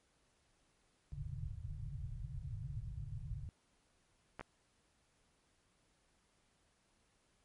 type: low-pass noise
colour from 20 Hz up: white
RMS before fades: -44 dBFS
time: 1.12-3.49 s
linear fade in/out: 0 ms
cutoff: 150 Hz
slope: 96 dB/octave
type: clicks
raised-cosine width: 0.5 ms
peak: -29 dBFS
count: 2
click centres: 4.395 / 4.41 s
effects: pink hiss -75 dBFS RMS until 7.44 s + MP3 48 kbps